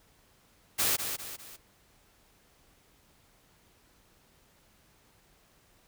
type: noise with echo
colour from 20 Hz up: white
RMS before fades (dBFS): -27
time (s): 0.78-0.97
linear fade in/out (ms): 20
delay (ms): 200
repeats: 3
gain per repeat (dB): -7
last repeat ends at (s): 1.57
effects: pink hiss -64 dBFS RMS until 5.87 s